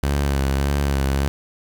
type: tone with vibrato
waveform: sawtooth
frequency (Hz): 69.4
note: C#2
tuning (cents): +3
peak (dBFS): -14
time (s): 0.03-1.28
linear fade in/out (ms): 0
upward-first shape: sine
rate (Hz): 1.7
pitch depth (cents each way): 42
effects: 7-bit